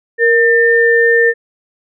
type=tone pair together; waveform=sine; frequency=467.6 / 1799.4 Hz; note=A#4 / A6; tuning=+5 / +38 cents; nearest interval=octave + major seventh; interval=2333 cents; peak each=-10 dBFS; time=0.18-1.34 s; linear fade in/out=50 ms; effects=none